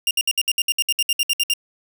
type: tone bursts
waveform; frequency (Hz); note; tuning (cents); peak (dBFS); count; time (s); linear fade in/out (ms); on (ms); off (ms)
sawtooth; 2800; F7; +4; -13; 15; 0.07-1.537; 2; 39; 63
effects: none